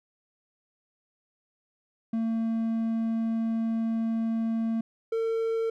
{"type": "tone pair in turn", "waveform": "triangle", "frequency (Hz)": [226.1, 452.2], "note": ["A3", "A4"], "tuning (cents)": [47, 47], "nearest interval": "octave", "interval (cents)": 1200, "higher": "second", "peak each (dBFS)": -23, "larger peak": "neither", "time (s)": [[2.13, 4.81], [5.12, 5.7]], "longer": "first", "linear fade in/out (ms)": 5, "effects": []}